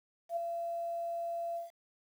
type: tone with ADSR envelope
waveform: sine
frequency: 680 Hz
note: F5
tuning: 46 cents flat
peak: -29 dBFS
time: 0.29-1.71 s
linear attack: 77 ms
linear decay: 6 ms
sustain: -5 dB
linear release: 150 ms
effects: 10-bit